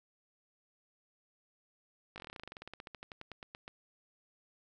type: slowing click train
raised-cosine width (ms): 0.3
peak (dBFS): -29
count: 27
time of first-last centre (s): 2.16-3.679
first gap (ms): 19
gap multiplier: 1.08
effects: none

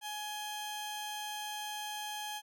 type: tone pair together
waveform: sawtooth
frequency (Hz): 840 / 3171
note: G#5 / G7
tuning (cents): +19 / +19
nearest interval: octave + major seventh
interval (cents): 2300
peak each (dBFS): -36 / -40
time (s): 0.01-2.42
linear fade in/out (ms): 50
effects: none

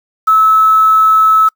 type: tone with quantisation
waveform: sine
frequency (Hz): 1300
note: E6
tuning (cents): -24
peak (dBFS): -5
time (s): 0.27-1.49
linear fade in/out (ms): 10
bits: 5
effects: noise-tail reverb RT60 0.1 s tail -26 dB re dry

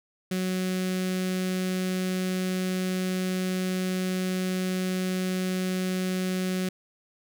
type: tone with notch filter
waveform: sawtooth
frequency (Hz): 185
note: F#3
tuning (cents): 0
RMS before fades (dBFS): -28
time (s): 0.31-6.69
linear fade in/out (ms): 5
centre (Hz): 910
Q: 0.85
effects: none

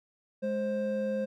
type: tone pair together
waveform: triangle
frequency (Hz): 209.2 / 527.2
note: G#3 / C5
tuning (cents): +13 / +13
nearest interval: octave + major third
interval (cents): 1600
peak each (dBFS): -31 / -28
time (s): 0.42-1.26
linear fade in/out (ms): 20
effects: none

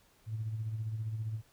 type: tone with tremolo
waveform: sine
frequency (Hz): 110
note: A2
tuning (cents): 0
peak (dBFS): -31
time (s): 0.26-1.42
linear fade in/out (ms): 50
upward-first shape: sine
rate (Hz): 15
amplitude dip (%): 50
effects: tanh soft clip ceiling -27 dBFS + pink hiss -66 dBFS RMS until 1.52 s

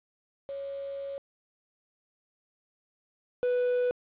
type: tone pair in turn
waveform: sine / triangle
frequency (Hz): 554.4 / 493.9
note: C#5 / B4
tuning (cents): 0 / 0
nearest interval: major second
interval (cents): 200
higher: first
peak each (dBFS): -34 / -22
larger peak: second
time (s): 0.49-1.18 / 3.43-3.91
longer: first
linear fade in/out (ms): 0
effects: resampled to 8000 Hz + 9-bit

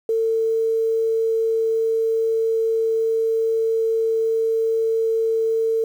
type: tone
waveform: sine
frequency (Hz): 449.6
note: A4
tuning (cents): +37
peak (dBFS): -17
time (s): 0.09-5.84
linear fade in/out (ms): 2
effects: 8-bit

